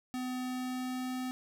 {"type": "tone with pitch glide", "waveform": "square", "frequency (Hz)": [253.1, 254.9], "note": ["B3", "C4"], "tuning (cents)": [43, -45], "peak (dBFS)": -35, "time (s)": [0.14, 1.31], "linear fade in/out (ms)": 0, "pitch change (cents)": 12, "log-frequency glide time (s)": [0.39, 1.14], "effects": []}